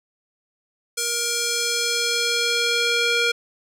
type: tone with band-pass filter sweep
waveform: square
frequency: 471.7 Hz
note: A#4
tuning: 20 cents sharp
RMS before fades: -22 dBFS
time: 0.97-3.32 s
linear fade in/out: 10 ms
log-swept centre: 7600 to 2900 Hz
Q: 1.1
effects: none